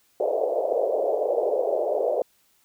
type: band-pass noise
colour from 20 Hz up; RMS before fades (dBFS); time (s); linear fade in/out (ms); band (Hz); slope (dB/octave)
pink; -24; 0.2-2.22; 2; 430 to 670; 48
effects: white hiss -64 dBFS RMS until 2.64 s